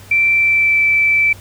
sine tone with pitch glide, 2343 to 2323 Hz, D7 to D7, -5 to -20 cents, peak -10 dBFS, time 0.11-1.33 s, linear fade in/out 5 ms, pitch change -15 cents, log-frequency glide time 0.32-0.82 s, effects added 98 Hz sine -39 dBFS peak until 1.4 s + pink hiss -41 dBFS RMS until 1.4 s

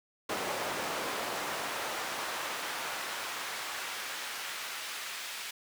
brown noise with high-pass filter sweep, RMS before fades -37 dBFS, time 0.29-5.51 s, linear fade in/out 5 ms, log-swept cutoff 560 to 2200 Hz, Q 0.72, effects none

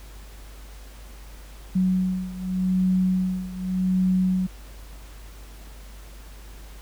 sine beating tone pair, 185 / 185.85 Hz, F#3 / F#3, 0 / +8 cents, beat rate 0.85 Hz, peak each -22 / -25 dBFS, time 1.75-4.47 s, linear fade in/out 10 ms, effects added 50 Hz sine -40 dBFS peak until 6.81 s + pink hiss -49 dBFS RMS until 6.81 s

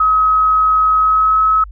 sine tone with pitch glide, 1274 to 1286.6 Hz, D#6 to E6, +41 to -42 cents, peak -9 dBFS, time 0-1.64 s, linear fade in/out 5 ms, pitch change +17 cents, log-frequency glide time 0.96-1.4 s, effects added 50 Hz sine -30 dBFS peak until 1.71 s

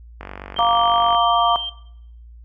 click train, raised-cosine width 0.5 ms, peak -17 dBFS, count 46, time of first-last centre 0.21-1.147 s, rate 48 Hz
sine tone with vibrato, 3148 Hz, G7, 7 cents sharp, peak -24 dBFS, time 0.56-1.7 s, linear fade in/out 10 ms, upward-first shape triangle, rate 2.8 Hz, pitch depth 8 cents each way
harmonic tone, 233.5 Hz, A#3, 3 cents sharp, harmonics 3 / 4 / 5, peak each -18 / -20 / -18 dBFS, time 0.59-1.56 s, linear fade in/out 0 ms
effects noise-tail reverb RT60 0.7 s tail -17 dB re dry + added 58 Hz sine -39 dBFS peak until 2.44 s

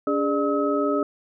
sine tone cluster, 284.8 / 411.3 / 597 / 1283 Hz, C#4 / G#4 / D5 / E6, +47 / -17 / +28 / -47 cents, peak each -24 / -25 / -26 / -27 dBFS, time 0.07-1.03 s, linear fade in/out 2 ms, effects none

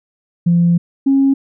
sine tone pair in turn, 171.7 / 272.6 Hz, F3 / C#4, -29 / -29 cents, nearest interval minor sixth, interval 800 cents, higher second, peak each -8 dBFS, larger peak neither, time 0.46-0.78 / 1.06-1.34 s, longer first, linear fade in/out 10 ms, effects tanh soft clip ceiling -4 dBFS

